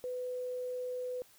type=tone; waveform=sine; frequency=500 Hz; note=B4; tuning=21 cents sharp; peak=-35 dBFS; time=0.04-1.22 s; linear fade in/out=0 ms; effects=white hiss -62 dBFS RMS until 1.38 s